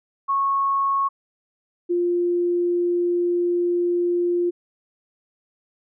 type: tone pair in turn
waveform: sine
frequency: 1100 / 350 Hz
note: C#6 / F4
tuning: -14 / +4 cents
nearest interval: octave + minor sixth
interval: 1982 cents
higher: first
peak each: -18 dBFS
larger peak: neither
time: 0.28-1.09 / 1.89-4.51 s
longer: second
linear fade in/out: 20 ms
effects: none